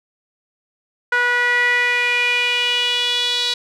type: tone with band-pass filter sweep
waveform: sawtooth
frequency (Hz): 487.4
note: B4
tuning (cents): -23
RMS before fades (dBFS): -18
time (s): 1.12-3.54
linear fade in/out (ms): 5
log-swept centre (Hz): 1600 to 3900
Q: 5.1
effects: none